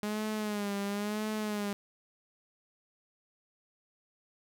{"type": "tone with vibrato", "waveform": "sawtooth", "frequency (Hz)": 207.7, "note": "G#3", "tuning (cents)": 0, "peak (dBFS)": -28, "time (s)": [0.03, 1.73], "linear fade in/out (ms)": 0, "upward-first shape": "sine", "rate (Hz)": 0.98, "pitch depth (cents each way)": 65, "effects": []}